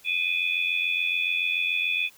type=tone cluster; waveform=sine; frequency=2457 / 2544 / 3440 Hz; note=D#7 / D#7 / A7; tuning=-22 / +38 / -40 cents; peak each=-26 / -27 / -31 dBFS; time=0.04-2.1 s; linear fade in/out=50 ms; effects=white hiss -55 dBFS RMS until 2.17 s